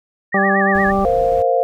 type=tone with vibrato; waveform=sine; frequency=1789 Hz; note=A6; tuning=28 cents sharp; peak=-17 dBFS; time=0.32-0.92 s; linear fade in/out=20 ms; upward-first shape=sine; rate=8.6 Hz; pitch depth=130 cents each way
type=harmonic tone; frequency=196 Hz; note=G3; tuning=in tune; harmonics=1 / 2 / 3 / 4 / 6; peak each=-18 / -21 / -21 / -19 / -22 dBFS; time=0.34-1.05 s; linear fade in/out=5 ms
type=noise; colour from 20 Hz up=brown; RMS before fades=-30 dBFS; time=0.75-1.42 s; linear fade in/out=0 ms
type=chord; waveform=sine; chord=Bb suspended second; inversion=none; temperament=just; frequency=466.2 / 524.4 / 699.2 Hz; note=Bb4 / C5 / F5; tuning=0 / +4 / +2 cents; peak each=-19 / -16 / -17 dBFS; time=1.05-1.63 s; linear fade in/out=0 ms
effects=none